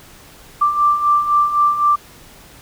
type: beating tone pair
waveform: sine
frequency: 1174.7 / 1178.6 Hz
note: D6 / D6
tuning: 0 / +6 cents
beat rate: 3.9 Hz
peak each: -19 / -13 dBFS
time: 0.61-1.96 s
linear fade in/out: 10 ms
effects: pink hiss -43 dBFS RMS until 2.61 s